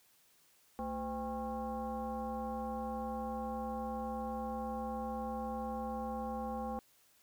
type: tone with frequency modulation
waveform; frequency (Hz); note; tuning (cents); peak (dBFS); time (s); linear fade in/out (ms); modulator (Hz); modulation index
sine; 512; C5; -38; -36; 0.79-6.79; 0; 288; 1.6
effects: white hiss -68 dBFS RMS until 7.22 s